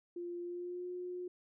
sine tone with pitch glide, 348.6 to 359.2 Hz, F4 to F4, -3 to +49 cents, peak -39 dBFS, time 0.16-1.28 s, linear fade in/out 5 ms, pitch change +52 cents, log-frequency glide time 0.41-0.88 s, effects none

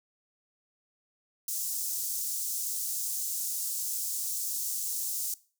pink high-pass noise, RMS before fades -33 dBFS, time 1.48-5.34 s, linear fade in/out 2 ms, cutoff 6300 Hz, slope 24 dB/octave, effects noise-tail reverb RT60 0.4 s tail -20 dB re dry

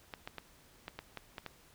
clicks, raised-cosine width 0.3 ms, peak -25 dBFS, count 8, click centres 0.138 / 0.275 / 0.383 / 0.881 / 0.99 / 1.173 / 1.382 / 1.463 s, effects pink hiss -62 dBFS RMS until 1.74 s

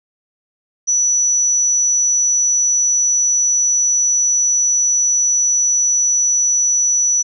sine tone, 5920 Hz, F#8, in tune, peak -12 dBFS, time 0.87-7.23 s, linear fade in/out 20 ms, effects none

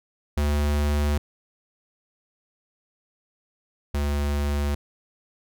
square tone pair in turn, 73.42 / 72.24 Hz, D2 / D2, 0 / -28 cents, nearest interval unison, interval 28 cents, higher first, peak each -21 / -23 dBFS, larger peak first, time 0.37-1.18 / 3.94-4.75 s, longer neither, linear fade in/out 5 ms, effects none

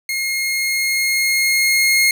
sawtooth tone with level ramp, 2147 Hz, C7, 44 cents sharp, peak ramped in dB -16 to -8 dBFS, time 0.09-2.11 s, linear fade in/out 2 ms, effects none

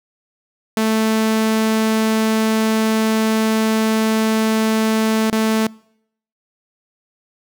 sawtooth tone with dropouts, 220.1 Hz, A3, 1 cent sharp, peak -11 dBFS, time 0.77-5.67 s, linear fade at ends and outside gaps 2 ms, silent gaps 5.301-5.326 s, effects noise-tail reverb RT60 0.7 s tail -25 dB re dry

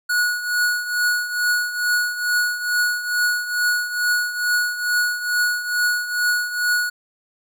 square tone with tremolo, 1459 Hz, F#6, 25 cents flat, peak -16 dBFS, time 0.09-6.9 s, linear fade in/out 10 ms, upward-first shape triangle, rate 2.3 Hz, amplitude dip 75%, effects none

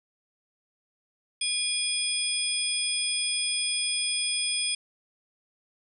sine tone cluster, 2436 / 3348 / 5030 / 8980 Hz, D#7 / G#7 / D#8 / C#9, -37 / +13 / +18 / +21 cents, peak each -33 / -30 / -32 / -30 dBFS, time 1.41-4.75 s, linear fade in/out 5 ms, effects none

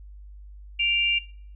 sine tone pair together, 2349 / 2793 Hz, D7 / F7, 0 / -1 cents, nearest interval minor third, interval 299 cents, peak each -26 / -22 dBFS, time 0.79-1.19 s, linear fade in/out 10 ms, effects noise-tail reverb RT60 0.6 s tail -21 dB re dry + added 50 Hz sine -41 dBFS peak until 1.55 s

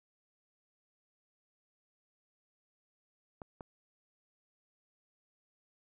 clicks, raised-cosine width 1 ms, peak -30 dBFS, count 2, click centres 3.418 / 3.608 s, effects none

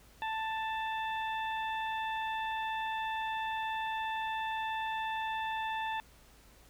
harmonic tone, 883 Hz, A5, 6 cents sharp, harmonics 1 / 2 / 3 / 4, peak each -34 / -40 / -44 / -46 dBFS, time 0.22-6 s, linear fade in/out 0 ms, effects added 54 Hz sine -61 dBFS peak until 6.69 s + pink hiss -61 dBFS RMS until 6.69 s

